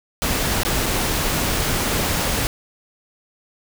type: noise with dropouts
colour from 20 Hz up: pink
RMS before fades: -21 dBFS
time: 0.22-2.47 s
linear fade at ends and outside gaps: 0 ms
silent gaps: 0.633-0.65 / 0.859-0.863 s
effects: none